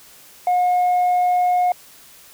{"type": "tone", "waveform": "sine", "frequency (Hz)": 720, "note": "F#5", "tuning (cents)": -47, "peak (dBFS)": -12, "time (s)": [0.47, 1.72], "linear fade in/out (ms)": 2, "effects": ["tanh soft clip ceiling -13 dBFS", "white hiss -46 dBFS RMS until 2.33 s"]}